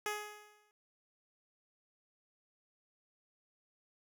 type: tone with exponential decay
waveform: 10% pulse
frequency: 419.3 Hz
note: G#4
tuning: 17 cents sharp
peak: -25 dBFS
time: 0.06-0.71 s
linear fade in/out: 1 ms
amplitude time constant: 140 ms
effects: none